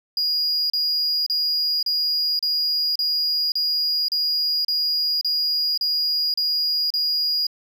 triangle tone bursts, 4872 Hz, D#8, 37 cents flat, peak -18 dBFS, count 13, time 0.17-7.468 s, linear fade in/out 2 ms, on 530 ms, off 34 ms, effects none

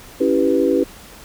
sine chord, C# half-diminished seventh, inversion none, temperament equal, 277.2 / 329.6 / 392 / 493.9 Hz, C#4 / E4 / G4 / B4, 0 / 0 / 0 / 0 cents, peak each -19 dBFS, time 0.2-0.84 s, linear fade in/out 10 ms, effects pink hiss -41 dBFS RMS until 1.24 s

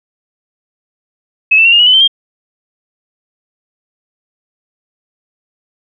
sine tone with pitch steps, 2578 / 2660 / 2744 / 2831 / 2921 / 3013 / 3109 / 3207 Hz, E7 / E7 / F7 / F7 / F#7 / F#7 / G7 / G7, -39 / +15 / -31 / +23 / -23 / +31 / -15 / +39 cents, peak -4 dBFS, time 1.51-2.078 s, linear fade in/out 10 ms, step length 71 ms, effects none

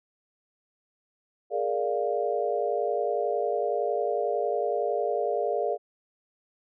sine chord, Bb dominant seventh, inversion third, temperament equal, 415.3 / 466.2 / 587.3 / 698.5 Hz, Ab4 / Bb4 / D5 / F5, 0 / 0 / 0 / 0 cents, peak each -30 dBFS, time 1.5-5.78 s, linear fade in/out 50 ms, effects none

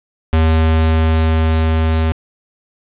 square tone with level ramp, 80.1 Hz, E2, 49 cents flat, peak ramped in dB -10 to -13 dBFS, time 0.33-2.12 s, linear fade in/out 0 ms, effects resampled to 8000 Hz + 7-bit

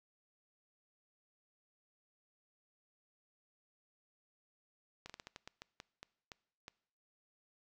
slowing click train, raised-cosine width 0.2 ms, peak -30 dBFS, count 12, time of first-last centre 5.06-6.681 s, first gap 36 ms, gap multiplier 1.26, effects noise-tail reverb RT60 0.7 s tail -23 dB re dry

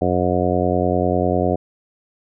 harmonic tone, 90 Hz, F#2, 47 cents flat, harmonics 1 / 2 / 3 / 4 / 5 / 6 / 7 / 8, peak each -24 / -24 / -24 / -24 / -24 / -24 / -24 / -24 dBFS, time 0.01-1.56 s, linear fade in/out 10 ms, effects none

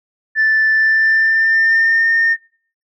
sine tone with pitch glide, 1760 to 1823.1 Hz, A6 to A#6, 0 to -39 cents, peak -9 dBFS, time 0.35-2.37 s, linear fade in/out 50 ms, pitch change +61 cents, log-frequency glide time 0.71-2.1 s, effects noise-tail reverb RT60 0.5 s tail -22 dB re dry + tanh soft clip ceiling -7 dBFS

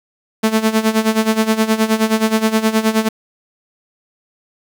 sawtooth tone with tremolo, 220 Hz, A3, in tune, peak -6 dBFS, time 0.43-3.09 s, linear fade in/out 10 ms, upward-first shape sine, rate 9.5 Hz, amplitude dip 80%, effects 7-bit

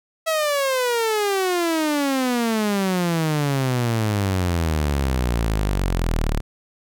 sawtooth exponential sweep, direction down, 654 to 35.33 Hz, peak -15 dBFS, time 0.26-6.41 s, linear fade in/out 20 ms, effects none

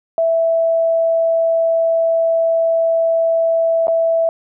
sine tone with dropouts, 659.3 Hz, E5, in tune, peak -12 dBFS, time 0.18-4.29 s, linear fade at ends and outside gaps 1 ms, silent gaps 3.871-3.881 s, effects none

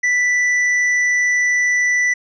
sine tone with hard clipping, 1975.5 Hz, B6, in tune, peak -15 dBFS, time 0.03-2.14 s, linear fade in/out 10 ms, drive 5 dB, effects resampled to 24000 Hz

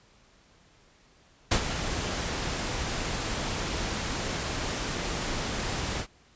pink noise with ADSR envelope, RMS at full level -22 dBFS, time 1.51-6.07 s, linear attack 8 ms, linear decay 87 ms, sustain -9 dB, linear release 79 ms, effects pink hiss -60 dBFS RMS until 6.35 s + resampled to 16000 Hz

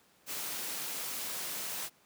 white noise, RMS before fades -38 dBFS, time 0.26-1.9 s, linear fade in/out 50 ms, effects pink hiss -65 dBFS RMS until 2.05 s + high-pass 150 Hz 12 dB/octave

